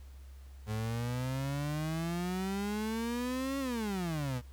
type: exponential two-way sweep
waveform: 35% pulse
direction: up then down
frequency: 105.8 to 277.2 to 118.6 Hz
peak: -31 dBFS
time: 0.66-4.42 s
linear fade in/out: 50 ms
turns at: 3.59 s
effects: added 67 Hz sine -47 dBFS peak until 4.52 s + pink hiss -64 dBFS RMS until 4.52 s